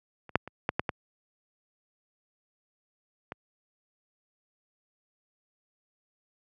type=clicks; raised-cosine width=0.5 ms; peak=-30 / -6 / -25 / -10 / -10 / -13 / -21 dBFS; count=7; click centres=0.293 / 0.356 / 0.476 / 0.691 / 0.795 / 0.892 / 3.321 s; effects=high-pass 80 Hz 12 dB/octave